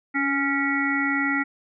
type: harmonic tone with a mistuned harmonic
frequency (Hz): 277.2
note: C#4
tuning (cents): 0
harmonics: 1 / 3 / 5 / 7 / 8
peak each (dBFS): -25 / -33 / -28 / -25 / -30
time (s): 0.14-1.44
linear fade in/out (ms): 20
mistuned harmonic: 1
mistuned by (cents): +19
effects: none